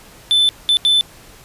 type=tone bursts at uneven times; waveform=triangle; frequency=3520 Hz; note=A7; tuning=in tune; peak=-9 dBFS; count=3; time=0.31-0.49 / 0.69-0.77 / 0.85-1.01 s; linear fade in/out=0 ms; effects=pink hiss -43 dBFS RMS until 1.44 s + resampled to 32000 Hz